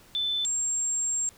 sine tone pair in turn, 3520 / 7459 Hz, A7 / A#8, 0 / 0 cents, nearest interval octave + minor second, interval 1300 cents, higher second, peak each -25 dBFS, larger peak neither, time 0.15-0.45 / 0.45-1.29 s, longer second, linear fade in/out 0 ms, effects pink hiss -55 dBFS RMS until 1.37 s

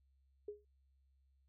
sine tone with exponential decay, 415.3 Hz, G#4, in tune, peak -39 dBFS, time 0.48-0.65 s, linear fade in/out 5 ms, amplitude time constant 36 ms, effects added 67 Hz sine -70 dBFS peak until 1.48 s

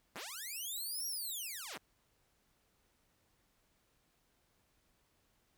5% pulse linear two-way sweep, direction up then down, 99.9 to 5730 to 99.9 Hz, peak -32 dBFS, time 0.15-1.78 s, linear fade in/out 10 ms, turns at 1.07 s, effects pink hiss -75 dBFS RMS until 5.57 s

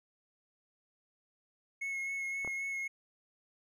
triangle tone with vibrato, 2180 Hz, C#7, 29 cents flat, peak -33 dBFS, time 1.81-2.88 s, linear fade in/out 10 ms, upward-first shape sine, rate 3.8 Hz, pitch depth 17 cents each way
clicks, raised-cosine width 1 ms, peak -30 dBFS, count 2, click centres 2.448 / 2.476 s
effects none

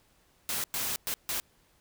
white noise bursts at uneven times, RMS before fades -32 dBFS, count 4, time 0.49-0.64 / 0.74-0.96 / 1.07-1.14 / 1.29-1.4 s, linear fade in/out 0 ms, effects pink hiss -66 dBFS RMS until 1.8 s

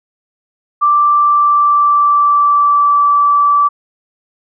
sine tone with pitch glide, 1174.7 to 1158.5 Hz, D6 to D6, 0 to -24 cents, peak -7 dBFS, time 0.81-3.69 s, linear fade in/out 20 ms, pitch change -24 cents, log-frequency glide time 1.09-3.02 s, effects none

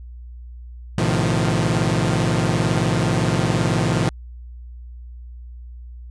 sawtooth chord, F dominant seventh, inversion first, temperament equal with one note detuned, 110 / 127.83 / 155.56 / 174.61 Hz, A2 / C3 / Eb3 / F3, 0 / -40 / 0 / 0 cents, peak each -19 dBFS, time 0.98-4.09 s, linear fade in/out 0 ms, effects added 60 Hz sine -34 dBFS peak until 6.1 s + resampled to 22050 Hz

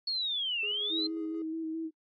sine linear two-way sweep, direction down then up, 4400 to 2629 to 4175 Hz, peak -29 dBFS, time 0.07-1.07 s, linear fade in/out 5 ms, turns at 0.62 s
triangle tone with tremolo, 415.3 Hz, G#4, in tune, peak -39 dBFS, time 0.63-1.42 s, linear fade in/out 2 ms, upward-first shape square, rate 5.6 Hz, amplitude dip 40%
sine tone with vibrato, 321.8 Hz, E4, 42 cents flat, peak -32 dBFS, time 0.89-1.91 s, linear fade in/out 50 ms, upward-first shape square, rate 4.7 Hz, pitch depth 19 cents each way
effects noise-tail reverb RT60 0.1 s tail -25 dB re dry + MP3 32 kbps

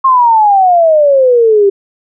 sine exponential sweep, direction down, 1080 to 390 Hz, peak -4 dBFS, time 0.04-1.7 s, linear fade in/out 10 ms, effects none

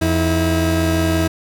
30% pulse tone pair together, 85.6 / 323.2 Hz, F2 / E4, -34 / -34 cents, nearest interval octave + major seventh, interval 2300 cents, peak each -15 dBFS, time 0.01-1.28 s, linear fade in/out 10 ms, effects none

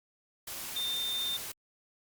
sine tone in noise, 3608 Hz, A7, 43 cents sharp, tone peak -31 dBFS, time 0.76-1.37 s, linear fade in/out 5 ms, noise white, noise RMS -40 dBFS, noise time 0.47-1.52 s, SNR +6 dB, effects Opus 48 kbps

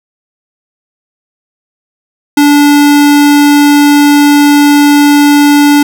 square tone, 290.1 Hz, D4, 21 cents flat, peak -3 dBFS, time 2.37-5.83 s, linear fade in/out 5 ms, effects none

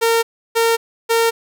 sawtooth tone bursts, 458.6 Hz, A#4, 28 cents flat, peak -9 dBFS, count 3, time 0.01-1.31 s, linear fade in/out 20 ms, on 220 ms, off 320 ms, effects none

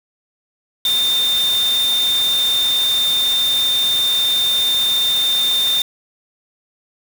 sine tone in noise, 3614 Hz, A7, 46 cents sharp, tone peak -14 dBFS, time 0.85-5.82 s, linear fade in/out 2 ms, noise white, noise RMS -26 dBFS, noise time 0.85-5.82 s, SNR +9 dB, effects none

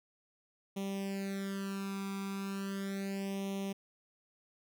sawtooth tone with flanger, 196 Hz, G3, in tune, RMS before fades -38 dBFS, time 0.76-3.73 s, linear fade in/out 10 ms, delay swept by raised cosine 0.32 to 0.83 ms, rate 0.36 Hz, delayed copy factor +1, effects none

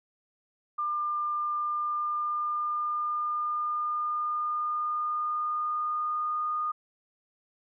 sine tone with pitch glide, 1198 to 1225.3 Hz, D6 to D#6, +34 to -27 cents, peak -27 dBFS, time 0.78-6.72 s, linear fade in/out 10 ms, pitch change +39 cents, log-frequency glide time 1.37-6.48 s, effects none

